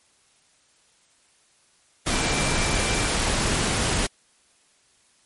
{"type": "tone in noise", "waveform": "sine", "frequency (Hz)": 2349, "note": "D7", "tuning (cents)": 0, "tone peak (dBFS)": -32, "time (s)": [2.12, 3.08], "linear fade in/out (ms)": 10, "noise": "pink", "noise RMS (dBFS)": -23, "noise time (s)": [2.06, 4.07], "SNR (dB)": -12, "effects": ["white hiss -61 dBFS RMS until 5.25 s", "MP3 48 kbps"]}